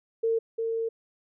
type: tone pair in turn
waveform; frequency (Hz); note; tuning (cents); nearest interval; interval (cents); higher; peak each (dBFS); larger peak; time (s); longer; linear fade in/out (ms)
sine; 454 / 454; A#4 / A#4; -46 / -46; unison; 0; neither; -22 / -26; first; 0.23-0.39 / 0.58-0.89; second; 10
effects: none